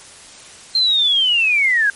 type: linear sweep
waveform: sine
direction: down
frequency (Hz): 4186 to 1587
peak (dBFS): -12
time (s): 0.75-1.9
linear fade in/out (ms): 2
effects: white hiss -40 dBFS RMS until 1.95 s + MP3 48 kbps